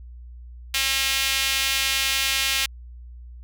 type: tone with high-pass filter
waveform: sawtooth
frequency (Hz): 269.8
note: C#4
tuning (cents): -47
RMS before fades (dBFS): -23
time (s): 0.74-2.66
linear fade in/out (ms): 5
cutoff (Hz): 2700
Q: 1.5
effects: added 60 Hz sine -38 dBFS peak until 3.43 s